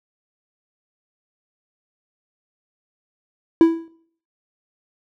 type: tone with exponential decay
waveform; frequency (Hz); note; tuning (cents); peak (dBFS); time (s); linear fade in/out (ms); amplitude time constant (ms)
triangle; 329.6; E4; 0; -3; 3.61-3.88; 1; 57
effects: noise-tail reverb RT60 0.6 s tail -21 dB re dry